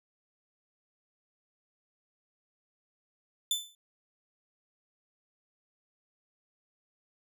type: tone with exponential decay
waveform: sawtooth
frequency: 3522 Hz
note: A7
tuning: 1 cent sharp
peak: -21 dBFS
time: 3.51-3.75 s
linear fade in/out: 2 ms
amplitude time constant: 52 ms
effects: none